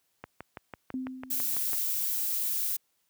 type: click train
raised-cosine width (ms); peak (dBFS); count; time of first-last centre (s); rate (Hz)
0.5; -24; 10; 0.24-1.733; 6.03
type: tone with exponential decay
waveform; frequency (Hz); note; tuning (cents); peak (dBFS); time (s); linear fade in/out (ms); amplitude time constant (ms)
sine; 258.6; C4; -20; -29; 0.94-1.82; 1; 190
type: noise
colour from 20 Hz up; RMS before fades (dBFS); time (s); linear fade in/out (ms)
violet; -30; 1.3-2.77; 10
effects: white hiss -74 dBFS RMS until 3.09 s + high-pass 60 Hz 12 dB/octave